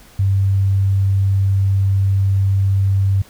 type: tone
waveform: sine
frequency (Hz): 97.5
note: G2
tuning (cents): -9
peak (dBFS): -12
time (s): 0.19-3.22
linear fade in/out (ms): 5
effects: pink hiss -46 dBFS RMS until 3.29 s